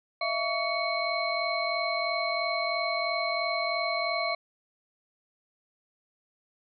sine tone cluster, 635 / 678 / 1131 / 2220 / 4127 Hz, D#5 / E5 / C#6 / C#7 / C8, +35 / +49 / +34 / +2 / -25 cents, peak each -35 / -31 / -33 / -32 / -35 dBFS, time 0.21-4.35 s, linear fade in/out 5 ms, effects none

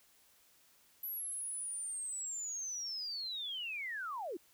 sine linear sweep, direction down, 11840 to 299.2 Hz, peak -38 dBFS, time 1.03-4.37 s, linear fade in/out 5 ms, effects white hiss -67 dBFS RMS until 4.53 s

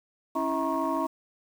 sine tone cluster, 275.8 / 329.2 / 645 / 943 / 1092 Hz, C#4 / E4 / E5 / A#5 / C#6, -9 / -2 / -38 / +20 / -26 cents, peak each -31 dBFS, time 0.35-1.07 s, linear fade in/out 10 ms, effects tanh soft clip ceiling -17 dBFS + 8-bit

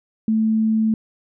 sine tone, 220 Hz, A3, in tune, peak -15 dBFS, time 0.28-0.94 s, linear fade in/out 2 ms, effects none

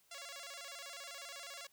5% pulse tone with vibrato, 619 Hz, D#5, 9 cents flat, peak -35 dBFS, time 0.11-1.67 s, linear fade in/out 5 ms, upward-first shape square, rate 14 Hz, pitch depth 180 cents each way, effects white hiss -71 dBFS RMS until 1.72 s

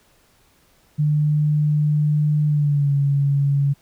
sine tone with pitch glide, 149.9 to 140.67 Hz, D3 to C#3, +36 to +26 cents, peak -15 dBFS, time 0.98-3.74 s, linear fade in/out 20 ms, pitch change -110 cents, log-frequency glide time 2.47-2.93 s, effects pink hiss -58 dBFS RMS until 3.81 s

